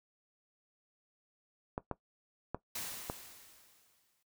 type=clicks; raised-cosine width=1 ms; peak=-21 dBFS; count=4; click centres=1.779 / 1.913 / 2.546 / 3.099 s
type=noise with exponential decay; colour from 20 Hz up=white; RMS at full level=-39 dBFS; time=2.75-4.23 s; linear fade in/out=5 ms; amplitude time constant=320 ms
effects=noise-tail reverb RT60 0.1 s tail -17 dB re dry